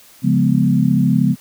sine chord, C# dominant seventh, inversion none, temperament equal, 138.59 / 174.61 / 207.7 / 246.9 Hz, C#3 / E#3 / G#3 / B3, 0 / 0 / 0 / 0 cents, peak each -17 dBFS, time 0.22-1.36 s, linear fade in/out 50 ms, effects white hiss -46 dBFS RMS until 1.4 s

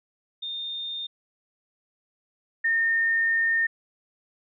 sine tone pair in turn, 3638 / 1824.8 Hz, A#7 / A#6, -43 / -37 cents, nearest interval octave, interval 1194 cents, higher first, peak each -30 / -20 dBFS, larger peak second, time 0.42-1.07 / 2.64-3.67 s, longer second, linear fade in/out 10 ms, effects none

